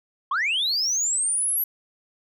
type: linear sweep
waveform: sine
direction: up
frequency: 1014 to 11840 Hz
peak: -19 dBFS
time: 0.31-1.64 s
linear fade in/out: 5 ms
effects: tanh soft clip ceiling -19 dBFS